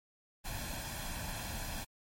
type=noise with comb filter; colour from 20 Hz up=pink; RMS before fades=-40 dBFS; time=0.44-1.85 s; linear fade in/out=20 ms; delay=1.2 ms; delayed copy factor=+0.65; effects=MP3 64 kbps